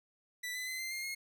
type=tone with pitch steps; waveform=sawtooth; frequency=1975.5 / 2010 / 2045 / 2081 / 2117 / 2154 Hz; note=B6 / B6 / C7 / C7 / C7 / C7; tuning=0 / +30 / -40 / -10 / +20 / +50 cents; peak=-34 dBFS; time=0.43-1.15 s; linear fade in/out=10 ms; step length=120 ms; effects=none